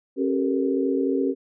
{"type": "tone cluster", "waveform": "sine", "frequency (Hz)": [271.7, 387.9, 437.2, 471.4], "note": ["C#4", "G4", "A4", "A#4"], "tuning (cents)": [-35, -18, -11, 19], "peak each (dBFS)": [-23, -25, -31, -28], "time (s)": [0.16, 1.35], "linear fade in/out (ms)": 50, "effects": []}